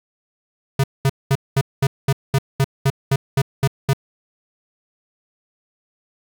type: tone bursts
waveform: square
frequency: 136.2 Hz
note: C#3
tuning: 30 cents flat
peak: -14 dBFS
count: 13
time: 0.79-3.934 s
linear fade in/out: 5 ms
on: 48 ms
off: 210 ms
effects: 8-bit